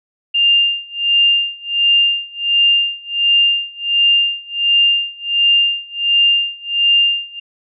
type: tone with tremolo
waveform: sine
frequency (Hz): 2800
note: F7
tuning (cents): +4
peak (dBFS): -8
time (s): 0.34-7.4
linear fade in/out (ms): 10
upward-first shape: sine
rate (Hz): 1.4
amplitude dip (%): 95
effects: none

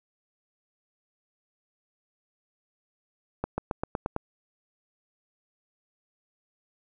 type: accelerating click train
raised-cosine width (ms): 1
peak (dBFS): -14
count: 7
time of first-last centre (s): 3.44-4.164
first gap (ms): 140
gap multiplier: 0.94
effects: none

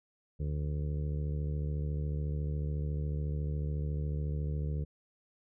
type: harmonic tone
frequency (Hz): 74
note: D2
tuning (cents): +14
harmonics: 1 / 2 / 3 / 4 / 5 / 6 / 7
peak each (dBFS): -33 / -35 / -49 / -51 / -51 / -48 / -53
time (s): 0.39-4.85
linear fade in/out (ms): 20
effects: none

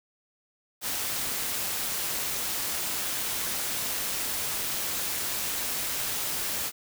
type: noise with amplitude modulation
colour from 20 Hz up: white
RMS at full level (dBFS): -29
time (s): 0.81-6.72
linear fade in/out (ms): 50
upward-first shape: sine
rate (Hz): 201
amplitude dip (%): 35
effects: none

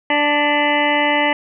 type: harmonic tone with a mistuned harmonic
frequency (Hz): 293.7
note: D4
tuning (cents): 0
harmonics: 1 / 2 / 3 / 4 / 6 / 7 / 8 / 9 / 10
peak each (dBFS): -22 / -21 / -19 / -29 / -25 / -19 / -29 / -29 / -25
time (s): 0.1-1.33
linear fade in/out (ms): 2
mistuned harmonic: 7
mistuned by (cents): -28
effects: none

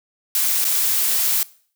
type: noise with dropouts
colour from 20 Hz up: blue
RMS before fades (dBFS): -19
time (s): 0.35-1.43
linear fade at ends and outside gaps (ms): 1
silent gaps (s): 0.644-0.65
effects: noise-tail reverb RT60 0.5 s tail -21 dB re dry

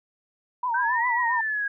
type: tone with vibrato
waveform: sine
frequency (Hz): 959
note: A#5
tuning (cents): +49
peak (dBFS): -23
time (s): 0.63-1.41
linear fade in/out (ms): 5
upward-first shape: triangle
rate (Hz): 7.4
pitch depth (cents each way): 110
type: exponential two-way sweep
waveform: sine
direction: up then down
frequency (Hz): 1520 to 1992 to 1631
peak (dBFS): -24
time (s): 0.74-1.68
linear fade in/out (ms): 5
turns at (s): 1.07
effects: none

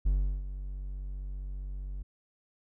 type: tone with ADSR envelope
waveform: triangle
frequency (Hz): 47.63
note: G1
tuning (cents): -49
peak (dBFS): -20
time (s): 0.05-2.03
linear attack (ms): 15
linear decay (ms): 360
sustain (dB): -13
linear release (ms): 11
effects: none

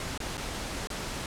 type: noise with dropouts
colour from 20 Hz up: pink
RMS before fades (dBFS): -35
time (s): 0-1.26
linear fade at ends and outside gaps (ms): 1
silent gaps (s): 0.177-0.202 / 0.371-0.378 / 0.872-0.902
effects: low-pass 9000 Hz 12 dB/octave

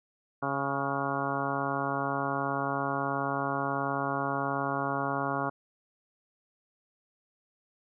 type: harmonic tone with a mistuned harmonic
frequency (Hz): 138.59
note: C#3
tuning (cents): 0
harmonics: 1 / 2 / 3 / 4 / 5 / 6 / 7 / 8 / 9 / 10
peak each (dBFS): -38 / -36 / -39 / -38 / -36 / -37 / -39 / -35 / -40 / -37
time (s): 0.42-5.5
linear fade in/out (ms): 10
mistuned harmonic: 10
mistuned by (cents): +36
effects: none

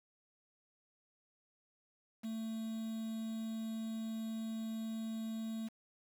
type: tone with quantisation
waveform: triangle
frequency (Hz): 222.7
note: A3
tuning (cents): +21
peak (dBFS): -36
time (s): 2.23-5.69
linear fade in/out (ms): 20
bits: 9
effects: none

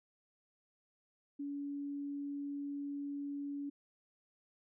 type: tone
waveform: sine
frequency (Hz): 284.2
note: C#4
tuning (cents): +43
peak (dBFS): -38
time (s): 1.39-3.7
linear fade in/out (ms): 10
effects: none

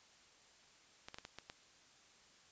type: clicks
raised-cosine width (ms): 0.2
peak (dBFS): -30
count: 6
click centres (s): 1.085 / 1.144 / 1.185 / 1.251 / 1.386 / 1.499
effects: white hiss -65 dBFS RMS until 2.51 s + resampled to 16000 Hz

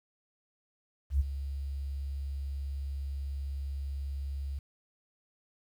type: tone with ADSR envelope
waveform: sine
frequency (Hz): 69.3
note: C#2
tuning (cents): 0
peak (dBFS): -21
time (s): 1.1-4.59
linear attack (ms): 99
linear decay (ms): 24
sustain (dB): -12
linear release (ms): 5
effects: 10-bit

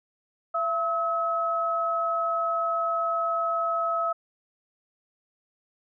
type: tone pair together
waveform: sine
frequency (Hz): 673 / 1286.3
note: E5 / E6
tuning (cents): +36 / -43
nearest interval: major seventh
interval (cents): 1121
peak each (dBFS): -28 / -25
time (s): 0.54-4.13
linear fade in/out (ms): 10
effects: none

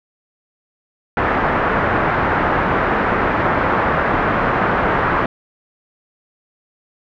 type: low-pass noise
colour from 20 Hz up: white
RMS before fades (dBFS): -17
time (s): 1.17-5.26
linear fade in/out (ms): 2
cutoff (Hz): 1600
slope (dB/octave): 24
effects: none

